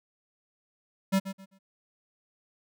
square tone with echo, 193.1 Hz, G3, 26 cents flat, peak -22 dBFS, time 1.12-1.2 s, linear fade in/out 20 ms, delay 130 ms, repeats 3, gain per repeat -12 dB, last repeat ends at 1.59 s, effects none

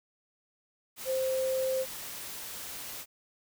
sine tone in noise, 523.3 Hz, C5, in tune, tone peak -27 dBFS, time 1.05-1.86 s, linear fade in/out 50 ms, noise white, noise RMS -41 dBFS, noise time 0.96-3.06 s, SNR +11 dB, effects none

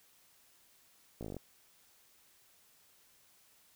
slowing click train, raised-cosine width 2 ms, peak -29 dBFS, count 9, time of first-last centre 1.21-1.367 s, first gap 17 ms, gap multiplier 1.04, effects white hiss -66 dBFS RMS until 3.75 s

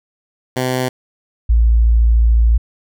10% pulse / sine tone pair in turn, 127.8 / 56.93 Hz, C3 / A#1, -40 / -40 cents, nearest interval octave + major second, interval 1400 cents, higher first, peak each -8 dBFS, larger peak neither, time 0.56-0.89 / 1.49-2.58 s, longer second, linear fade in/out 10 ms, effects none

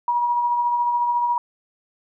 sine tone with tremolo, 960 Hz, B5, 49 cents flat, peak -16 dBFS, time 0.08-1.38 s, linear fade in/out 2 ms, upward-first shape triangle, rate 14 Hz, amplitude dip 40%, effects none

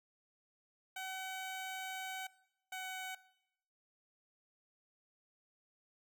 15% pulse tone pair in turn, 757 / 750.9 Hz, F#5 / F#5, +39 / +25 cents, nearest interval unison, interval 14 cents, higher first, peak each -35 / -35 dBFS, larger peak neither, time 0.96-2.27 / 2.72-3.15 s, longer first, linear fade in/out 5 ms, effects noise-tail reverb RT60 0.8 s tail -19 dB re dry

